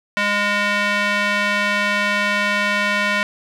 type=tone with band-pass filter; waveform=square; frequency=205 Hz; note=G#3; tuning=22 cents flat; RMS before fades=-19 dBFS; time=0.17-3.23 s; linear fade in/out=0 ms; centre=2000 Hz; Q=1.6; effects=none